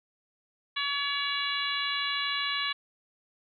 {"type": "harmonic tone", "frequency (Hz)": 567, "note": "C#5", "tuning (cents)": 39, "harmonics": [2, 3, 4, 5, 6, 7], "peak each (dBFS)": [-35, -35, -35, -35, -35, -35], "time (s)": [0.76, 2.73], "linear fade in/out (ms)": 10, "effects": []}